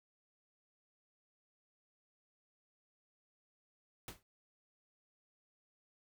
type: noise with exponential decay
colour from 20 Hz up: pink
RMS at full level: -42 dBFS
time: 4.08-4.23 s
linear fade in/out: 1 ms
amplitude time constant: 31 ms
effects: none